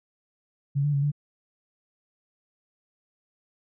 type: tone with pitch steps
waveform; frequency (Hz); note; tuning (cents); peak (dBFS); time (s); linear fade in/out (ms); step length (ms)
sine; 140.5 / 146.4 / 140.3 / 145.8; C#3 / D3 / C#3 / D3; +24 / -5 / +21 / -12; -21; 0.75-1.118; 20; 92
effects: none